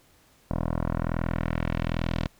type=tone with low-pass filter sweep; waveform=10% pulse; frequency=41.2 Hz; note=E1; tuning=in tune; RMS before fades=-28 dBFS; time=0.51-2.27 s; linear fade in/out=0 ms; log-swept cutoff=890 to 4100 Hz; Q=1.3; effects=pink hiss -60 dBFS RMS until 2.39 s